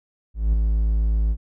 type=tone with ADSR envelope; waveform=triangle; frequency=54 Hz; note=A1; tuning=32 cents flat; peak=-12 dBFS; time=0.34-1.37 s; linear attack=190 ms; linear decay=6 ms; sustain=-3 dB; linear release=58 ms; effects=none